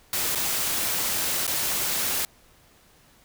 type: noise with dropouts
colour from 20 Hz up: white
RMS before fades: -26 dBFS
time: 0.13-2.25 s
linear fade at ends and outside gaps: 1 ms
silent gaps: 0.35-0.356 / 1.467-1.477 s
effects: pink hiss -57 dBFS RMS until 3.24 s